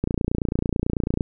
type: click train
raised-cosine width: 3 ms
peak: -9 dBFS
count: 35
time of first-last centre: 0.04-1.208 s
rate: 29.1 Hz
effects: none